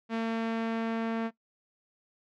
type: tone with low-pass filter sweep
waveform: sawtooth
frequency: 226.7 Hz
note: A#3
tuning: 48 cents flat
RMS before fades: -31 dBFS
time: 0.09-1.31 s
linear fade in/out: 50 ms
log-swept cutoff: 3000 to 2000 Hz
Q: 0.79
effects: noise-tail reverb RT60 0.1 s tail -18 dB re dry